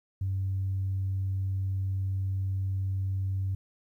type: tone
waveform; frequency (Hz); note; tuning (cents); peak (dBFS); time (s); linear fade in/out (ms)
sine; 95.9; G2; -37; -26; 0.21-3.55; 5
effects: tanh soft clip ceiling -23 dBFS + 11-bit

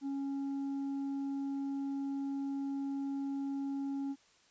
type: tone with tanh clipping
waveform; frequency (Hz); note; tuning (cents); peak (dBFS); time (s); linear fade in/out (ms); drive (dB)
sine; 276.2; C#4; -6; -35; 0.01-4.16; 50; 4
effects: white hiss -66 dBFS RMS until 4.5 s + resampled to 16000 Hz

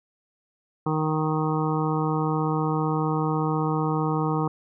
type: harmonic tone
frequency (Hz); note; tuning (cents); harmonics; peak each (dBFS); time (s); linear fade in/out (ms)
155.8; D#3; +3; 1 / 2 / 3 / 5 / 6 / 7 / 8; -25 / -28 / -30 / -32 / -33 / -33 / -34; 0.86-4.48; 5
effects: none

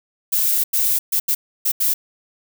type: noise bursts at uneven times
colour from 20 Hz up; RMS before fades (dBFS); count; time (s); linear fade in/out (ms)
violet; -18; 6; 0.32-0.64 / 0.73-0.99 / 1.12-1.2 / 1.28-1.35 / 1.65-1.72 / 1.8-1.94; 10
effects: none

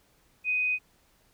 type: tone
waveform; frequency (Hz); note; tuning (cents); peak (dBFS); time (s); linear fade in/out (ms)
sine; 2499; D#7; +7; -24; 0.44-0.79; 50
effects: pink hiss -65 dBFS RMS until 1.33 s

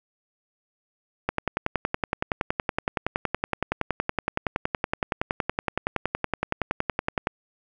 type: click train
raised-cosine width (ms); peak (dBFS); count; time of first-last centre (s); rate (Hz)
0.5; -8; 65; 1.29-7.271; 10.7
effects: none

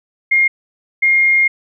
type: tone pair in turn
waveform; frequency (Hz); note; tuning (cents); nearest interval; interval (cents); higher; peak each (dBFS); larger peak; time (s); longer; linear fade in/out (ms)
sine; 2130 / 2130; C7 / C7; +30 / +30; unison; 0; neither; -9; neither; 0.31-0.48 / 1.02-1.48; second; 10
effects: none

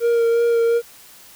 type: tone with vibrato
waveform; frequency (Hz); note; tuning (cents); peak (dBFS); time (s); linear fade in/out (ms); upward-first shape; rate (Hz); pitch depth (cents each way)
triangle; 466.2; A#4; 0; -12; 0-0.82; 50; sine; 2.8; 16
effects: white hiss -45 dBFS RMS until 1.35 s

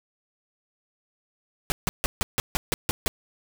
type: noise bursts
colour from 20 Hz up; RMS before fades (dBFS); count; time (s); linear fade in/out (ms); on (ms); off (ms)
pink; -24; 9; 1.7-3.08; 0; 20; 150
effects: none

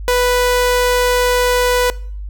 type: tone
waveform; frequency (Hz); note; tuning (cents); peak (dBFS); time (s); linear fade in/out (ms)
sawtooth; 493.9; B4; 0; -8; 0.08-1.9; 0
effects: noise-tail reverb RT60 0.5 s tail -21 dB re dry + added 50 Hz sine -24 dBFS peak until 2.29 s

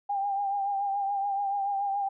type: tone with vibrato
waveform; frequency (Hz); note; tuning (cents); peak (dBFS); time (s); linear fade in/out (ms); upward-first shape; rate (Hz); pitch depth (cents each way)
sine; 798; G5; +31; -26; 0.09-2.09; 10; triangle; 7; 49
effects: none

